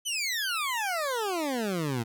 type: exponential sweep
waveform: 20% pulse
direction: down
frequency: 3102 to 110.6 Hz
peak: -23 dBFS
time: 0.05-2.04 s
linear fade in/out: 20 ms
effects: none